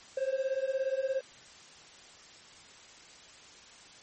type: beating tone pair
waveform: triangle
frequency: 523.3 / 540.3 Hz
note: C5 / C#5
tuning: 0 / -44 cents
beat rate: 17 Hz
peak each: -30 dBFS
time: 0.17-1.21 s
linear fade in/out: 5 ms
effects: white hiss -53 dBFS RMS until 4.02 s + MP3 32 kbps

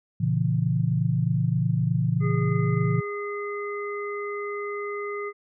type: chord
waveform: sine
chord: A# diminished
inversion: none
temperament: just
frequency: 116.54 / 139.85 / 167.82 Hz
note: A#2 / C#3 / E3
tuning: 0 / +16 / +31 cents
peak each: -25 dBFS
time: 0.2-3.01 s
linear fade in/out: 10 ms
type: harmonic tone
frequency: 410 Hz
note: G#4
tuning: 22 cents flat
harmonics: 1 / 3 / 5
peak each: -30 / -35 / -37 dBFS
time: 2.2-5.33 s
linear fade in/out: 50 ms
effects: none

